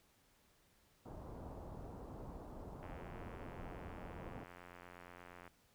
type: low-pass noise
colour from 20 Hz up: pink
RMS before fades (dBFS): -50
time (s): 1.05-4.44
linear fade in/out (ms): 10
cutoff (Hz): 980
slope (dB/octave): 24
type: click train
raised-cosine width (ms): 0.5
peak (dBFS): -39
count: 235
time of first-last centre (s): 2.83-5.477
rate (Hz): 88.4
effects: pink hiss -72 dBFS RMS until 5.74 s